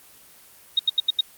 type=tone bursts; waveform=sine; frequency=3734 Hz; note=A#7; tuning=2 cents sharp; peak=-15 dBFS; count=5; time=0.77-1.209 s; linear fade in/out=5 ms; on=23 ms; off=81 ms; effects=white hiss -50 dBFS RMS until 1.37 s + Opus 24 kbps